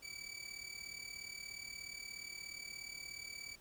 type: tone with amplitude modulation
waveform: 20% pulse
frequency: 2300 Hz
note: D7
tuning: 37 cents flat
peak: -38 dBFS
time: 0.02-3.56 s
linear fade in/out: 20 ms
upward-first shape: sine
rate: 36.9 Hz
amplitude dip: 75%
effects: pink hiss -64 dBFS RMS until 3.6 s